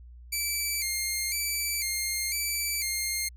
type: tone with vibrato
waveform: 10% pulse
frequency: 2217 Hz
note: C#7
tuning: in tune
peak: -19 dBFS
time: 0.32-3.29 s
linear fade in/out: 10 ms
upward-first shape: square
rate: 1 Hz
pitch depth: 76 cents each way
effects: added 60 Hz sine -45 dBFS peak until 3.36 s